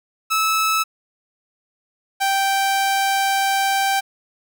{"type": "tone pair in turn", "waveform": "sawtooth", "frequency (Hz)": [1304, 782.2], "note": ["E6", "G5"], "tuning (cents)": [-19, -4], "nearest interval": "major sixth", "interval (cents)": 885, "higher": "first", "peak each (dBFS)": -13, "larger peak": "neither", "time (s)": [[0.3, 0.84], [2.2, 4.01]], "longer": "second", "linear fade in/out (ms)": 20, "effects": []}